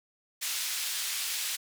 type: band-pass noise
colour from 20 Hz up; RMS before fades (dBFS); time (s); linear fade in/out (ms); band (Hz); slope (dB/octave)
pink; -33; 0.41-1.57; 20; 2800 to 16000; 12
effects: none